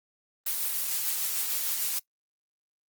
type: noise with tremolo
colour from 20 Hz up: blue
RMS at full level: -28 dBFS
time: 0.46-1.99 s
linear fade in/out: 5 ms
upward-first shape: triangle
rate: 6.7 Hz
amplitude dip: 30%
effects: noise-tail reverb RT60 0.1 s tail -20 dB re dry + Opus 24 kbps